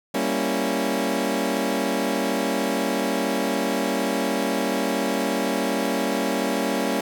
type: chord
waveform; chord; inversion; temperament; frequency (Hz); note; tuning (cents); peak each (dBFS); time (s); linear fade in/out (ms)
20% pulse; G diminished seventh; none; equal; 196 / 233.1 / 277.2 / 329.6; G3 / Bb3 / Db4 / Fb4; 0 / 0 / 0 / 0; -23 / -22 / -21 / -26; 0.14-7.01; 5
effects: none